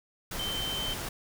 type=tone in noise; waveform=sine; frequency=3098 Hz; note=G7; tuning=21 cents flat; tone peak=-32 dBFS; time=0.39-0.94 s; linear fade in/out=5 ms; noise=pink; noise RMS=-36 dBFS; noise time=0.31-1.09 s; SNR=+1 dB; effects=none

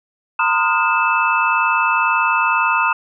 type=tone cluster; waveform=sine; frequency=920 / 1020 / 1242 / 1422 / 2629 Hz; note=A#5 / C6 / D#6 / F6 / E7; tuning=-23 / -44 / -3 / +31 / -5 cents; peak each=-20 dBFS; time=0.39-2.93 s; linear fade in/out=5 ms; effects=none

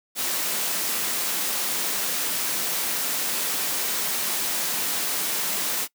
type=high-pass noise; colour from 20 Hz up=white; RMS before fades=-26 dBFS; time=0.15-5.88 s; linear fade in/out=50 ms; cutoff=160 Hz; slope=24 dB/octave; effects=noise-tail reverb RT60 0.1 s tail -22 dB re dry

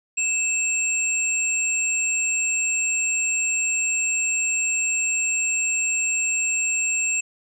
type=tone pair together; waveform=sine; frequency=2636 / 7456 Hz; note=E7 / A#8; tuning=-1 / -1 cents; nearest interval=octave + tritone; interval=1800 cents; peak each=-23 dBFS; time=0.17-7.21 s; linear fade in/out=10 ms; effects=none

